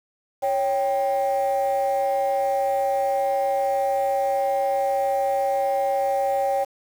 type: ring-modulated tone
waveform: triangle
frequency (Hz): 116.54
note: A#2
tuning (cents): 0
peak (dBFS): -13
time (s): 0.42-6.65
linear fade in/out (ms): 20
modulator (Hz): 670
effects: tanh soft clip ceiling -15 dBFS + 7-bit